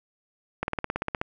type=slowing click train; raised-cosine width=0.5 ms; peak=-12 dBFS; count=11; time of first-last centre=0.63-1.215 s; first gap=51 ms; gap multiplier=1.03; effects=none